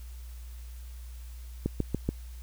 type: click train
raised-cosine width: 3 ms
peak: -14 dBFS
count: 4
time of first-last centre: 1.66-2.09 s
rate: 6.98 Hz
effects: added 60 Hz sine -40 dBFS peak until 2.42 s + white hiss -57 dBFS RMS until 2.42 s